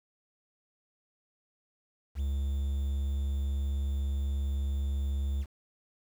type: tone with quantisation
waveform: triangle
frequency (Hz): 69.3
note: C#2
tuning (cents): 0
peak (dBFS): -26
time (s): 2.15-5.46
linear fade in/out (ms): 50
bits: 9
effects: none